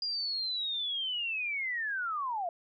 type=linear sweep; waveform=sine; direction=down; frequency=4860 to 659.3 Hz; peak=-31 dBFS; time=0.02-2.49 s; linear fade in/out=2 ms; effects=none